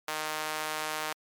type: tone with high-pass filter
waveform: sawtooth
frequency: 154.7 Hz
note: D#3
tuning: 10 cents flat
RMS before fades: -34 dBFS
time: 0.08-1.13 s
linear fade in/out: 2 ms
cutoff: 870 Hz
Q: 0.9
effects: MP3 96 kbps